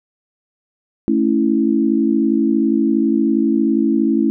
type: chord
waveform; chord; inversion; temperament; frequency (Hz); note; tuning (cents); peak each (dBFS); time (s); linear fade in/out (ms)
sine; A major; none; equal; 220 / 277.2 / 329.6; A3 / C#4 / E4; 0 / 0 / 0; -17; 1.08-4.3; 0
effects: none